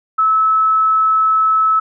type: tone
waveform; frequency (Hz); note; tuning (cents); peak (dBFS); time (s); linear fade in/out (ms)
sine; 1300; E6; -24; -10; 0.18-1.8; 10
effects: none